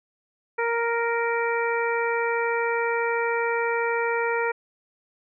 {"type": "harmonic tone", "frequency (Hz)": 466.2, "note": "A#4", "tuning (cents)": 0, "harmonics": [1, 2, 3, 4, 5], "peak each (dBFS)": [-25, -28, -30, -31, -32], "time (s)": [0.58, 4.52], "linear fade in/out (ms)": 10, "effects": []}